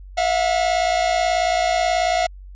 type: tone pair together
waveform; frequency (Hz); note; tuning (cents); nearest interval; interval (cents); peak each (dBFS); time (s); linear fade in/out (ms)
45% pulse; 659.3 / 717.7; E5 / F5; 0 / +47; minor second; 147; -21 / -19; 0.17-2.27; 10
effects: added 47 Hz sine -36 dBFS peak until 2.55 s + resampled to 16000 Hz